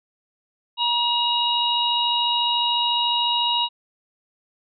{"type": "harmonic tone", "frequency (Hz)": 954, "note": "A#5", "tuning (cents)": 40, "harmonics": [1, 3, 4], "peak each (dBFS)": [-23, -23, -23], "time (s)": [0.77, 3.69], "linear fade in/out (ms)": 50, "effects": []}